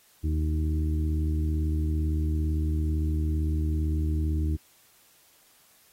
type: harmonic tone with a mistuned harmonic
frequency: 77.78 Hz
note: D#2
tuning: in tune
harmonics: 1 / 2 / 3 / 4 / 5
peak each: -24 / -35 / -40 / -34 / -45 dBFS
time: 0.23-4.57 s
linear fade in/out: 20 ms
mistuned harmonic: 5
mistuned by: -21 cents
effects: white hiss -60 dBFS RMS until 5.92 s + AAC 48 kbps